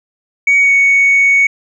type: tone with pitch glide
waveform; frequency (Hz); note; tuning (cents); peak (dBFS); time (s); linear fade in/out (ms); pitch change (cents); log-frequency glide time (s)
sine; 2248 to 2226; C#7 to C#7; +24 to +7; -5; 0.47-1.47; 5; -17; 0.61-0.72
effects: tanh soft clip ceiling -4 dBFS